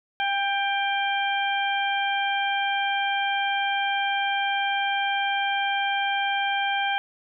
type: harmonic tone with a mistuned harmonic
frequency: 790 Hz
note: G5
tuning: 13 cents sharp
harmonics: 1 / 2 / 3 / 4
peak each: -25 / -28 / -30 / -31 dBFS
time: 0.2-6.98 s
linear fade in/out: 0 ms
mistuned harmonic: 1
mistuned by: +18 cents
effects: none